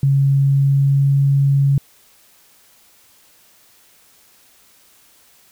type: tone with pitch glide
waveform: sine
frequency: 138 to 139.04 Hz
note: C#3 to C#3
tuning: -7 to +6 cents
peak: -11 dBFS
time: 0.03-1.78 s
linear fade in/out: 2 ms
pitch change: +13 cents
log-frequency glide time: 0.29-1.18 s
effects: white hiss -52 dBFS RMS until 5.51 s